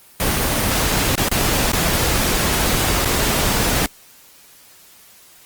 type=noise with dropouts; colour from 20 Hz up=pink; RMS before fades=-18 dBFS; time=0.2-3.86 s; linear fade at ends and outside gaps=0 ms; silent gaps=1.154-1.179 / 1.285-1.315 / 1.718-1.733 / 3.048-3.057 s; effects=white hiss -47 dBFS RMS until 5.45 s + Opus 24 kbps